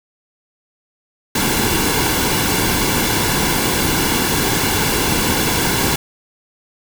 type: noise with comb filter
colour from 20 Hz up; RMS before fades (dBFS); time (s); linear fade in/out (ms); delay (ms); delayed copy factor
pink; -17; 1.35-5.96; 5; 1.6; -0.55
effects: none